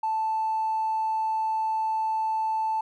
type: tone with tanh clipping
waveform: triangle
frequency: 880 Hz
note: A5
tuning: in tune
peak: -23 dBFS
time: 0.03-2.81 s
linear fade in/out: 5 ms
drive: 1 dB
effects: none